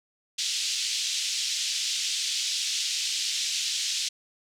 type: band-pass noise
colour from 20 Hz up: pink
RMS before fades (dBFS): -29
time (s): 0.38-4.09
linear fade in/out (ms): 10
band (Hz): 3100 to 7100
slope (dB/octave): 24
effects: none